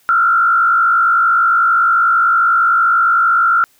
sine tone with frequency modulation, 1371 Hz, F6, 32 cents flat, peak -9 dBFS, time 0.09-3.64 s, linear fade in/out 0 ms, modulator 55.5 Hz, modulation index 0.97, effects white hiss -54 dBFS RMS until 3.79 s

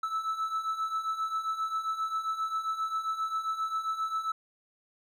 triangle beating tone pair, 1305 / 1312.5 Hz, E6 / E6, -18 / -8 cents, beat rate 7.5 Hz, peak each -34 / -29 dBFS, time 0.03-4.32 s, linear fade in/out 5 ms, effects none

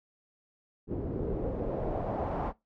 pink noise with low-pass filter sweep, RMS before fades -33 dBFS, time 0.87-2.53 s, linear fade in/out 50 ms, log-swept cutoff 340 to 910 Hz, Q 2.3, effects noise-tail reverb RT60 0.2 s tail -20 dB re dry

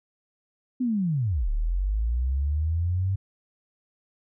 sine linear two-way sweep, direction down then up, 260 to 34.82 to 98.1 Hz, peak -22 dBFS, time 0.8-3.16 s, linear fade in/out 10 ms, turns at 1.49 s, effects none

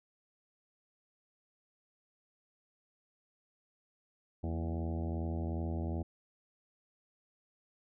harmonic tone with a mistuned harmonic, 82.6 Hz, E2, 4 cents sharp, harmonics 1 / 2 / 3 / 4 / 5 / 6 / 7 / 8 / 9 / 10, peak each -35 / -42 / -42 / -43 / -50 / -53 / -50 / -51 / -51 / -57 dBFS, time 4.43-6.03 s, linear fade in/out 10 ms, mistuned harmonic 3, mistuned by -84 cents, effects none

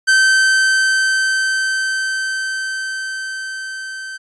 45% pulse tone with level ramp, 1547 Hz, G6, 23 cents flat, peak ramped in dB -9 to -27 dBFS, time 0.07-4.18 s, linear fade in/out 20 ms, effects resampled to 22050 Hz

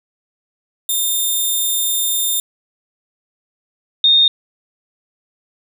5% pulse / sine tone pair in turn, 3624 / 3677 Hz, A#7 / A#7, -50 / -24 cents, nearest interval unison, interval 26 cents, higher second, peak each -8 dBFS, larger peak neither, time 0.89-2.4 / 4.04-4.28 s, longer first, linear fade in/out 2 ms, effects none

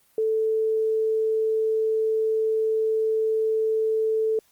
sine tone, 440 Hz, A4, in tune, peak -20 dBFS, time 0.18-4.39 s, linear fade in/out 2 ms, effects white hiss -62 dBFS RMS until 4.51 s + Opus 32 kbps

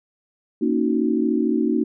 sine chord, D# minor seventh, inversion second, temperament equal, 233.1 / 277.2 / 311.1 / 370 Hz, A#3 / C#4 / D#4 / F#4, 0 / 0 / 0 / 0 cents, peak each -22 / -24 / -22 / -25 dBFS, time 0.61-1.84 s, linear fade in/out 10 ms, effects none

